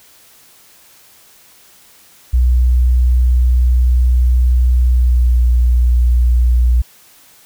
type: tone with pitch glide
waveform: sine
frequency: 61.74 to 60.43 Hz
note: B1 to B1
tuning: 0 to -37 cents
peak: -8 dBFS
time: 2.33-6.82 s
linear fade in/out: 10 ms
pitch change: -37 cents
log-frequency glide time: 4.86-5.42 s
effects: white hiss -46 dBFS RMS until 7.45 s